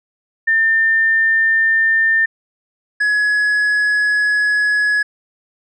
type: tone pair in turn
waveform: sine / triangle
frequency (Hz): 1800 / 1685.9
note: A6 / G#6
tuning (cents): +39 / +26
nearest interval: minor second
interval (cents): 113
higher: first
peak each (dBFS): -11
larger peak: neither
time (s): 0.47-2.26 / 3-5.03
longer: second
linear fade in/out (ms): 10
effects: resampled to 22050 Hz